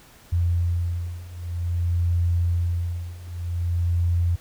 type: beating tone pair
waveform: sine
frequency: 86.1 / 86.62 Hz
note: F2 / F2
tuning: -24 / -14 cents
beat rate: 0.52 Hz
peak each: -25 / -23 dBFS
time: 0.32-4.36 s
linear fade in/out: 10 ms
effects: pink hiss -51 dBFS RMS until 4.4 s